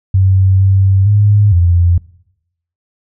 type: tone with pitch steps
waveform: sine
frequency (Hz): 95.2 / 96.6 / 103.4 / 86.8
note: F#2 / G2 / G#2 / F2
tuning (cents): +50 / -25 / -7 / -10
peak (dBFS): -6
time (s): 0.14-1.98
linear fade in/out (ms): 5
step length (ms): 460
effects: noise-tail reverb RT60 0.8 s tail -22 dB re dry